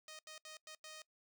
5% pulse tone bursts at uneven times, 622.3 Hz, D#5, in tune, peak -39 dBFS, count 5, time 0.08-0.19 / 0.27-0.38 / 0.45-0.57 / 0.67-0.75 / 0.84-1.02 s, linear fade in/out 2 ms, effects noise-tail reverb RT60 0.1 s tail -22 dB re dry

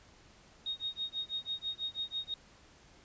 sine tone with tremolo, 3729 Hz, A#7, in tune, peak -32 dBFS, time 0.66-2.34 s, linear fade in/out 2 ms, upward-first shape sine, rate 6.1 Hz, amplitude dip 100%, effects pink hiss -60 dBFS RMS until 3.04 s + resampled to 16000 Hz

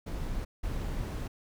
brown noise bursts at uneven times, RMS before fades -34 dBFS, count 2, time 0.06-0.45 / 0.63-1.28 s, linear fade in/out 10 ms, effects none

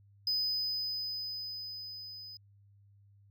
triangle tone with level ramp, 5010 Hz, D#8, 11 cents sharp, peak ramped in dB -27 to -44 dBFS, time 0.27-2.37 s, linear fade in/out 2 ms, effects added 100 Hz sine -59 dBFS peak until 3.3 s

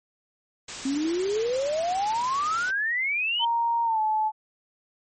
white noise, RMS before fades -35 dBFS, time 0.68-2.71 s, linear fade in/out 5 ms
sine exponential sweep, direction up, 262.6 to 3136 Hz, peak -23 dBFS, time 0.85-3.45 s, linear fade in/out 5 ms
sine tone with pitch glide, 932.3 to 864.9 Hz, A#5 to A5, 0 to -30 cents, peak -21 dBFS, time 3.39-4.32 s, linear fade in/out 50 ms, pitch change -130 cents, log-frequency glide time 3.84-4 s
effects MP3 32 kbps

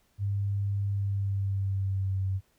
sine tone with pitch glide, 100 to 95.65 Hz, G2 to G2, +35 to -42 cents, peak -26 dBFS, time 0.18-2.41 s, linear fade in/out 50 ms, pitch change -77 cents, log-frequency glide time 0.91-2.21 s, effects pink hiss -69 dBFS RMS until 2.58 s

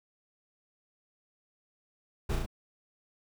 brown noise with echo, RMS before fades -29 dBFS, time 2.29-2.36 s, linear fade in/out 10 ms, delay 34 ms, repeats 3, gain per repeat -2 dB, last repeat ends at 2.462 s, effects none

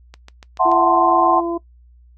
click train, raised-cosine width 0.2 ms, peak -21 dBFS, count 5, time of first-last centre 0.14-0.716 s, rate 6.94 Hz
sine chord, F# half-diminished seventh, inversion third, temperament equal, 659.3 / 740 / 880 / 1046.5 Hz, E5 / F#5 / A5 / C6, 0 / 0 / 0 / 0 cents, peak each -20 / -16 / -21 / -16 dBFS, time 0.59-1.41 s, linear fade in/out 20 ms
harmonic tone, 339.5 Hz, F4, 49 cents flat, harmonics 1 / 2 / 3, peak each -20 / -28 / -30 dBFS, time 0.65-1.58 s, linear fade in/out 10 ms
effects noise-tail reverb RT60 0.1 s tail -19 dB re dry + added 60 Hz sine -45 dBFS peak until 2.17 s

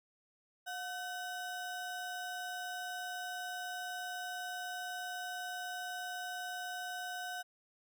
square ring-modulated tone, 1122 Hz, C#6, 21 cents sharp, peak -37 dBFS, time 0.66-7.43 s, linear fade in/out 20 ms, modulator 401 Hz, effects none

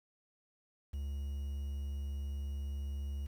triangle tone with quantisation, 70.2 Hz, C#2, 22 cents sharp, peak -34 dBFS, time 0.93-3.27 s, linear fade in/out 10 ms, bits 10, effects none

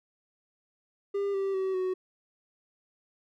triangle tone with pitch steps, 400 / 390.2 / 380.6 / 371.3 Hz, G4 / G4 / F#4 / F#4, +35 / -8 / +49 / +6 cents, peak -25 dBFS, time 1.14-1.94 s, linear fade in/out 10 ms, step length 200 ms, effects none

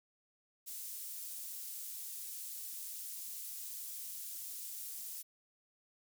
pink high-pass noise, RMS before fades -45 dBFS, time 0.66-5.23 s, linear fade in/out 20 ms, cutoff 9400 Hz, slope 12 dB/octave, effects none

